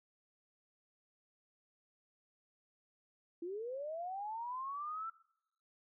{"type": "linear sweep", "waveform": "sine", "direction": "up", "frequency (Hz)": [329.6, 1348], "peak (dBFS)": -39, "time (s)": [3.42, 5.1], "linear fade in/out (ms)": 5, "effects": ["noise-tail reverb RT60 0.8 s tail -22 dB re dry"]}